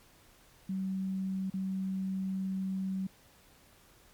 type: tone with dropouts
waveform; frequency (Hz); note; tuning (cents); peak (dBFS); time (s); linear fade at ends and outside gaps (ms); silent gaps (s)
sine; 190.4; F#3; +50; -31; 0.69-3.07; 5; 1.501-1.538
effects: pink hiss -61 dBFS RMS until 4.13 s + MP3 96 kbps